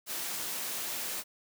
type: noise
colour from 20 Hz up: white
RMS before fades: -36 dBFS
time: 0.06-1.24 s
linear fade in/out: 50 ms
effects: high-pass 150 Hz 12 dB/octave